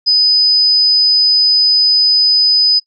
sine tone, 5000 Hz, D#8, 8 cents sharp, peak -7 dBFS, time 0.06-2.8 s, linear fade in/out 20 ms, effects noise-tail reverb RT60 0.1 s tail -22 dB re dry

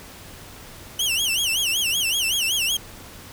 sawtooth tone with vibrato, 2960 Hz, F#7, in tune, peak -17 dBFS, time 0.99-2.77 s, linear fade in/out 5 ms, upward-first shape sine, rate 5.3 Hz, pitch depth 200 cents each way, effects added 94 Hz sine -51 dBFS peak until 3.32 s + pink hiss -42 dBFS RMS until 3.32 s

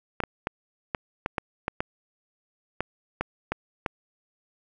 clicks, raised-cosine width 0.5 ms, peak -11 dBFS, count 12, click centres 0.203 / 0.237 / 0.471 / 0.948 / 1.261 / 1.382 / 1.681 / 1.805 / 2.806 / 3.21 / 3.52 / 3.862 s, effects none

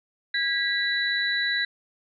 sine tone cluster, 1635 / 1957 / 3949 Hz, G#6 / B6 / B7, -28 / -16 / -1 cents, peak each -27 dBFS, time 0.34-1.65 s, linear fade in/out 5 ms, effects none

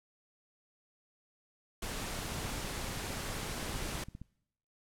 pink noise, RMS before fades -39 dBFS, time 1.82-4.04 s, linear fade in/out 5 ms
click train, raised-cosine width 5 ms, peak -32 dBFS, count 32, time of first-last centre 2.19-4.216 s, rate 15.3 Hz
effects noise-tail reverb RT60 0.8 s tail -24 dB re dry + low-pass 12000 Hz 12 dB/octave

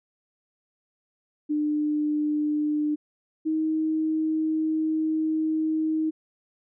sine tone pair in turn, 299.8 / 314.8 Hz, D4 / D#4, +36 / +20 cents, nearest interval minor second, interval 84 cents, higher second, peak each -22 dBFS, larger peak neither, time 1.49-2.96 / 3.45-6.11 s, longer second, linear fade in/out 20 ms, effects none

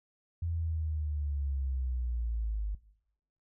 sine linear sweep, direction down, 85.1 to 50.2 Hz, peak -30 dBFS, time 0.42-2.75 s, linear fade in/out 5 ms, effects noise-tail reverb RT60 0.8 s tail -21 dB re dry

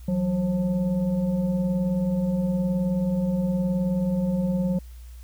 sine tone with frequency modulation, 185 Hz, F#3, in tune, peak -21 dBFS, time 0.08-4.79 s, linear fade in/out 5 ms, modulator 351 Hz, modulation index 0.64, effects added 60 Hz sine -39 dBFS peak until 5.23 s + white hiss -57 dBFS RMS until 5.23 s

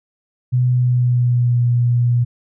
sine tone with pitch glide, 125 to 120.88 Hz, B2 to B2, +21 to -37 cents, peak -12 dBFS, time 0.52-2.25 s, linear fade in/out 20 ms, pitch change -58 cents, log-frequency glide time 0.69-1.62 s, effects none

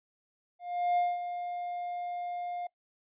triangle tone with ADSR envelope, 707 Hz, F5, 21 cents sharp, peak -22 dBFS, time 0.59-2.67 s, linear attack 380 ms, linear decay 210 ms, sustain -10 dB, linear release 5 ms, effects noise-tail reverb RT60 0.1 s tail -22 dB re dry + resampled to 8000 Hz

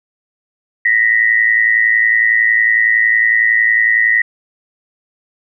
sine tone pair together, 1865 / 1975.9 Hz, A#6 / B6, 0 / 0 cents, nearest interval minor second, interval 100 cents, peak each -12 dBFS, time 0.85-4.22 s, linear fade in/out 5 ms, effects none

